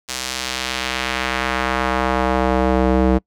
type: tone with band-pass filter sweep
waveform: square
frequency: 64.1 Hz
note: C2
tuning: 35 cents flat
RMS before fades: -19 dBFS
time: 0.08-3.19 s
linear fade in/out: 20 ms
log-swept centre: 6300 to 360 Hz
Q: 0.9
effects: noise-tail reverb RT60 0.1 s tail -25 dB re dry